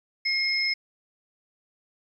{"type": "tone pair together", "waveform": "sine", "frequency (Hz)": [2147, 5169], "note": ["C7", "E8"], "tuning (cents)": [44, -35], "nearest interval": "octave + minor third", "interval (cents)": 1521, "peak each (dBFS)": [-25, -26], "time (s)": [0.25, 0.74], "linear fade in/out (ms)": 10, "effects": ["10-bit"]}